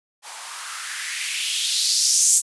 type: noise with band-pass filter sweep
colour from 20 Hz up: violet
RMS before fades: -22 dBFS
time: 0.22-2.42 s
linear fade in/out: 50 ms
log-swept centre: 760 to 7700 Hz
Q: 3
effects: resampled to 24000 Hz